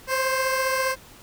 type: beating tone pair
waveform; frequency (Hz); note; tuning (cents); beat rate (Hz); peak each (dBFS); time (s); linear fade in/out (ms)
15% pulse; 523.3 / 538.3; C5 / C5; 0 / +49; 15; -16 / -24; 0.07-0.96; 50
effects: pink hiss -48 dBFS RMS until 1.22 s